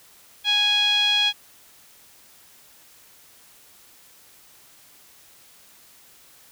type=tone with low-pass filter; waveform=5% pulse; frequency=829 Hz; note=G#5; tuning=3 cents flat; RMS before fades=-20 dBFS; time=0.44-1.33 s; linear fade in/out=50 ms; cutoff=3200 Hz; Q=6.2; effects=white hiss -52 dBFS RMS until 6.51 s